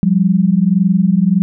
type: tone pair together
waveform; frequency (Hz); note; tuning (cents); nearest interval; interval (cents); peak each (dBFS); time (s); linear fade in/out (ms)
sine; 176.5 / 198.11; F3 / G3; +19 / +19; major second; 200; -12 / -12; 0.03-1.42; 0
effects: none